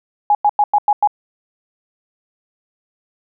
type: tone bursts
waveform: sine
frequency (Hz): 830.6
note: G#5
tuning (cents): 0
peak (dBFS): -9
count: 6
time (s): 0.3-1.074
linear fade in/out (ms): 2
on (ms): 49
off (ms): 96
effects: none